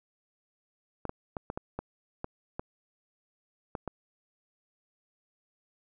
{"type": "clicks", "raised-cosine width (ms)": 1, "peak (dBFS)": -20, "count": 10, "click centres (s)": [1.053, 1.094, 1.368, 1.501, 1.575, 1.79, 2.244, 2.595, 3.752, 3.877], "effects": []}